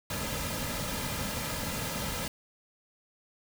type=noise with comb filter; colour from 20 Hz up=pink; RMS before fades=-34 dBFS; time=0.1-2.28 s; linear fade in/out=2 ms; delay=2.7 ms; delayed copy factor=-0.6; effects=none